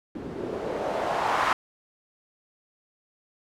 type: noise with low-pass filter sweep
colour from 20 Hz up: blue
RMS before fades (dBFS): -28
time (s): 0.15-1.53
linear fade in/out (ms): 2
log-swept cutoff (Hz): 280 to 1200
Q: 2.1
effects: none